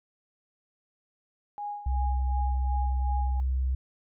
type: tone with tremolo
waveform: sine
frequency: 824 Hz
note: G#5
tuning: 14 cents flat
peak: -31 dBFS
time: 1.58-3.4 s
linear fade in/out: 0 ms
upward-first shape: sine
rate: 2.7 Hz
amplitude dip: 70%
type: tone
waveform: sine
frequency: 64.8 Hz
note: C2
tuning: 16 cents flat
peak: -24 dBFS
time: 1.86-3.75 s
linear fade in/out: 5 ms
effects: none